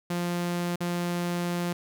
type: tone with dropouts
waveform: sawtooth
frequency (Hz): 174.61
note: F3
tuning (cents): 0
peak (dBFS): -23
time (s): 0.1-1.73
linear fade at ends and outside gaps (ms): 5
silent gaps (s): 0.759-0.805
effects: none